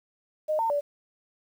sine tone with pitch steps, 616 / 906 / 579 Hz, D#5 / A#5 / D5, -17 / -50 / -25 cents, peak -23 dBFS, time 0.48-0.81 s, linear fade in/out 20 ms, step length 110 ms, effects 9-bit

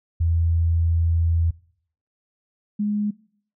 sine tone pair in turn, 83.3 / 208 Hz, E2 / G#3, +19 / +3 cents, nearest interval octave + major third, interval 1584 cents, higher second, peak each -17 / -20 dBFS, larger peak first, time 0.2-1.51 / 2.79-3.11 s, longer first, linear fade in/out 10 ms, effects noise-tail reverb RT60 0.6 s tail -22 dB re dry

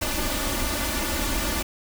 pink noise with comb filter, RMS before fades -26 dBFS, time 0.01-1.63 s, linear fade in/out 10 ms, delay 3.4 ms, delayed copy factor +0.95, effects none

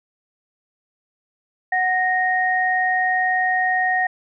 sine tone pair together, 740 / 1860.9 Hz, F#5 / A#6, 0 / -3 cents, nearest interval octave + major third, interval 1597 cents, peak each -20 / -19 dBFS, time 1.72-4.07 s, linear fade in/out 5 ms, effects none

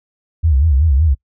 sine tone with vibrato, 73.42 Hz, D2, in tune, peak -9 dBFS, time 0.43-1.15 s, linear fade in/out 20 ms, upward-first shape sine, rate 5.3 Hz, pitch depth 210 cents each way, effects noise-tail reverb RT60 0.1 s tail -26 dB re dry

